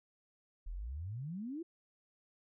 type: exponential sweep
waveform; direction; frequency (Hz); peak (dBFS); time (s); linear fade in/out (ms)
sine; up; 36.48 to 351.3; -39; 0.66-1.63; 10
effects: none